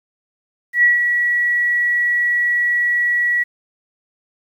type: tone with ADSR envelope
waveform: sine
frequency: 1932 Hz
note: B6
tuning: 39 cents flat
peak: -8 dBFS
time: 0.73-3.44 s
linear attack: 100 ms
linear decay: 150 ms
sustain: -6 dB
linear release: 16 ms
effects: 8-bit